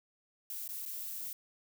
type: noise with dropouts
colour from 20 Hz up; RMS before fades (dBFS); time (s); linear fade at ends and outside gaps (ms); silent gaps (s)
violet; -41; 0.5-1.33; 2; 0.678-0.689 / 0.854-0.859
effects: none